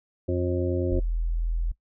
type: harmonic tone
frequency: 89.1 Hz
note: F2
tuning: 35 cents sharp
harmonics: 1 / 2 / 3 / 4 / 6 / 7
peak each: -27 / -39 / -31 / -27 / -31 / -39 dBFS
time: 0.28-1 s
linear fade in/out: 10 ms
type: tone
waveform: sine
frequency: 41.52 Hz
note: E1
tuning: 13 cents sharp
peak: -23 dBFS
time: 0.91-1.72 s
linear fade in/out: 10 ms
effects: noise-tail reverb RT60 0.1 s tail -19 dB re dry